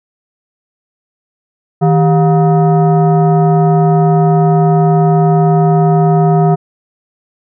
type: tone with frequency modulation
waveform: sine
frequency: 158.8 Hz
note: D#3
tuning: 36 cents sharp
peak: -6 dBFS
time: 1.81-6.56 s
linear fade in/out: 20 ms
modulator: 554 Hz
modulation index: 0.92
effects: none